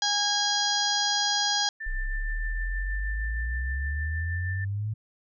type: harmonic tone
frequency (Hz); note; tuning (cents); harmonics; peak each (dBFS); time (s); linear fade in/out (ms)
820; G#5; -22; 1 / 2 / 4 / 5 / 6 / 7 / 8; -30 / -31 / -30 / -32 / -29 / -33 / -35; 0.02-1.69; 2
type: tone with tremolo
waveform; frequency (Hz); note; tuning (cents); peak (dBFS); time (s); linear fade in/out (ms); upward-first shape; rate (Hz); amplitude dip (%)
sine; 1776; A6; +16; -32; 1.8-4.65; 10; triangle; 6.4; 40
type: exponential sweep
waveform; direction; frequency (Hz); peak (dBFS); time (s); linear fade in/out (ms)
sine; up; 30.87 to 110; -27; 1.86-4.94; 10
effects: none